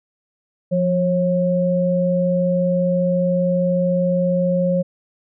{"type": "tone pair together", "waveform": "sine", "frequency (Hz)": [176.15, 543], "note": ["F3", "C#5"], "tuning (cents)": [15, -36], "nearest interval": "octave + perfect fifth", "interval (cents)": 1949, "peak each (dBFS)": -18, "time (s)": [0.71, 4.83], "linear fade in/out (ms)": 20, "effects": []}